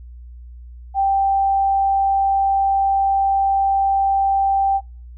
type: tone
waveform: sine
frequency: 784 Hz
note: G5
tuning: in tune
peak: -14 dBFS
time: 0.94-4.81 s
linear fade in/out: 50 ms
effects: noise-tail reverb RT60 0.3 s tail -22 dB re dry + added 60 Hz sine -35 dBFS peak until 5.17 s